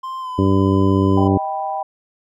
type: tone with pitch glide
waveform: triangle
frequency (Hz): 1046.5 to 1010.3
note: C6 to B5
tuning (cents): 0 to +39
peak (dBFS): -23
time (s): 0.03-1.28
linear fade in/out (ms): 10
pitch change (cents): -61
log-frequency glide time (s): 0.2-0.3
type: harmonic tone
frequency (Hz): 96.8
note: G2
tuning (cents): -21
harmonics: 1 / 2 / 3 / 4 / 5 / 6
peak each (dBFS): -17 / -19 / -17 / -20 / -29 / -30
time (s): 0.38-1.38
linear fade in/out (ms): 10
type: chord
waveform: sine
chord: Eb augmented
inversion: none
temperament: equal with one note detuned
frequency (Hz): 627.3 / 784 / 987.8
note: Eb5 / G5 / B5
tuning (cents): +14 / 0 / 0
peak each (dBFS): -28 / -22 / -28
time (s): 1.17-1.83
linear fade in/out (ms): 5
effects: none